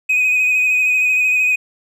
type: tone with vibrato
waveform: triangle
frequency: 2506 Hz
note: D#7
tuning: 12 cents sharp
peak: -10 dBFS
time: 0.09-1.56 s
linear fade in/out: 10 ms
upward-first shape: sine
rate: 13 Hz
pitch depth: 25 cents each way
effects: tanh soft clip ceiling -7 dBFS